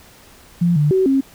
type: tone with pitch steps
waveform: sine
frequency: 173 / 148.2 / 378.1 / 270.1 Hz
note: F3 / D3 / F#4 / C#4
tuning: -16 / +16 / +38 / -45 cents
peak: -12 dBFS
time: 0.61-1.21 s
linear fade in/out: 10 ms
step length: 150 ms
effects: pink hiss -46 dBFS RMS until 1.34 s